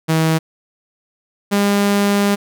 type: tone pair in turn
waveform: sawtooth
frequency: 160.4 / 202.1 Hz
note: E3 / G#3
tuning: -47 / -47 cents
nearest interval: major third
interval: 400 cents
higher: second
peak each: -9 dBFS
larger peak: neither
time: 0.08-0.39 / 1.51-2.36 s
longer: second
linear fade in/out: 20 ms
effects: none